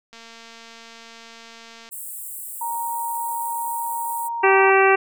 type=click train; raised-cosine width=0.2 ms; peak=-26 dBFS; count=404; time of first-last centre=0.13-1.89 s; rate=229 Hz
type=high-pass noise; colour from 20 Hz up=pink; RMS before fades=-34 dBFS; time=1.91-4.29 s; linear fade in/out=20 ms; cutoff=7800 Hz; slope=96 dB/octave
type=tone; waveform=sine; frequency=933 Hz; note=A#5; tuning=1 cent sharp; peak=-24 dBFS; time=2.61-4.7 s; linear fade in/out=5 ms
type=harmonic tone; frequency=387.1 Hz; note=G4; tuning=22 cents flat; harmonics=1 / 2 / 3 / 4 / 5 / 6 / 7; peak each=-16 / -19 / -21 / -22 / -23 / -24 / -24 dBFS; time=4.43-4.96 s; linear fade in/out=10 ms
effects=none